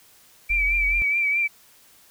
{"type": "tone with vibrato", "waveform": "sine", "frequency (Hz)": 2322, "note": "D7", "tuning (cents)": -20, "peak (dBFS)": -19, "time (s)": [0.49, 1.48], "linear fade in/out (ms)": 20, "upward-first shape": "triangle", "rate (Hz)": 4.7, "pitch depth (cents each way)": 57}
{"type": "tone", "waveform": "sine", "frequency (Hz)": 43.65, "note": "F1", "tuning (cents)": 0, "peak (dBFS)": -26, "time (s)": [0.5, 1.02], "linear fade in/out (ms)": 0}
{"effects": ["white hiss -54 dBFS RMS until 2.1 s"]}